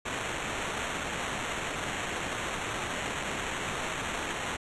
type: noise with sample-and-hold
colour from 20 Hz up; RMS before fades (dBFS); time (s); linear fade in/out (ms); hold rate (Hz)
violet; -34; 0.05-4.57; 10; 4900
effects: resampled to 24000 Hz